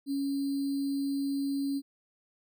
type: tone with sample-and-hold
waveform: sine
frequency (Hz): 277.7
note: C#4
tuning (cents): +3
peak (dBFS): -28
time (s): 0.06-1.82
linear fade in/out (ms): 50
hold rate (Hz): 4410
effects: none